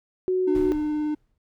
sine tone, 370 Hz, F#4, in tune, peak -20 dBFS, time 0.28-0.72 s, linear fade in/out 0 ms
triangle tone with vibrato, 301.7 Hz, D4, 47 cents sharp, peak -21 dBFS, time 0.47-1.15 s, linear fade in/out 10 ms, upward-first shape sine, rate 19 Hz, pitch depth 11 cents each way
brown noise with exponential decay, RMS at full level -32 dBFS, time 0.55-1.38 s, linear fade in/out 1 ms, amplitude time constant 180 ms
effects none

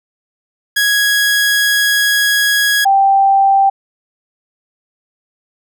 sawtooth / sine tone pair in turn, 1661.2 / 784 Hz, G#6 / G5, 0 / 0 cents, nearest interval octave + minor second, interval 1300 cents, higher first, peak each -7 dBFS, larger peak neither, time 0.76-2.85 / 2.85-3.7 s, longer first, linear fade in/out 10 ms, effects none

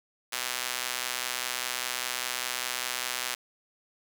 sawtooth tone with high-pass filter, 125 Hz, B2, 21 cents sharp, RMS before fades -33 dBFS, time 0.32-3.35 s, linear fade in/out 10 ms, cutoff 1700 Hz, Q 0.51, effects none

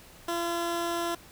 15% pulse tone, 341 Hz, F4, 41 cents flat, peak -22 dBFS, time 0.28-1.15 s, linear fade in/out 5 ms, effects pink hiss -52 dBFS RMS until 1.31 s

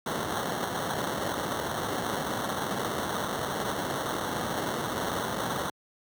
blue noise with sample-and-hold, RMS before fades -31 dBFS, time 0.06-5.7 s, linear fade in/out 5 ms, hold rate 2450 Hz, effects high-pass 100 Hz 12 dB/octave

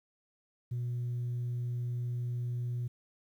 sine tone, 121.6 Hz, B2, 26 cents flat, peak -30 dBFS, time 0.71-2.88 s, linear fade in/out 10 ms, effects tanh soft clip ceiling -30 dBFS + 11-bit

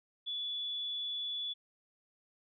sine tone, 3435 Hz, A7, 42 cents flat, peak -35 dBFS, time 0.26-1.54 s, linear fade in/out 20 ms, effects none

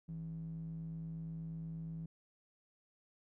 square tone with band-pass filter, 54.2 Hz, A1, 25 cents flat, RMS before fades -44 dBFS, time 0.08-2.06 s, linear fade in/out 5 ms, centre 170 Hz, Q 6.4, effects none

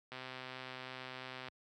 click train, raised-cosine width 0.3 ms, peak -29 dBFS, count 177, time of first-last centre 0.12-1.484 s, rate 129 Hz, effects high-pass 80 Hz 12 dB/octave

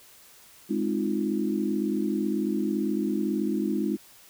sine chord, F minor seventh, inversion first, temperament equal, 207.7 / 261.6 / 311.1 / 349.2 Hz, Ab3 / C4 / Eb4 / F4, 0 / 0 / 0 / 0 cents, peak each -28 / -32 / -29 / -31 dBFS, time 0.69-3.97 s, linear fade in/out 20 ms, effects white hiss -53 dBFS RMS until 4.29 s

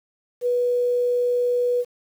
sine tone, 489.2 Hz, B4, 16 cents flat, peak -18 dBFS, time 0.41-1.85 s, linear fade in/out 50 ms, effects 8-bit

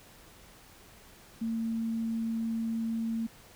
sine tone, 226.6 Hz, A#3, 49 cents flat, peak -29 dBFS, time 1.41-3.27 s, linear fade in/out 10 ms, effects pink hiss -55 dBFS RMS until 3.55 s

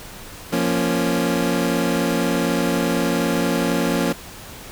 25% pulse chord, Bb minor, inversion second, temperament equal, 174.61 / 233.1 / 277.2 Hz, F3 / Bb3 / Db4, 0 / 0 / 0 cents, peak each -19 dBFS, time 0.52-4.13 s, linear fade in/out 10 ms, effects pink hiss -38 dBFS RMS until 4.71 s

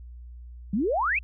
sine exponential sweep, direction up, 180 to 2676 Hz, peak -22 dBFS, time 0.73-1.19 s, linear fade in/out 5 ms, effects added 60 Hz sine -40 dBFS peak until 1.23 s

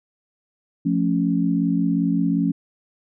sine chord, F augmented, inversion none, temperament equal, 174.61 / 220 / 277.2 Hz, F3 / A3 / C#4, 0 / 0 / 0 cents, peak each -21 / -24 / -21 dBFS, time 0.85-2.52 s, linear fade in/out 10 ms, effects none

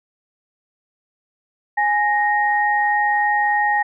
sine tone pair together, 831.9 / 1865 Hz, G#5 / A#6, +3 / 0 cents, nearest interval octave + major second, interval 1397 cents, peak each -17 / -19 dBFS, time 1.77-3.83 s, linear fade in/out 10 ms, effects none

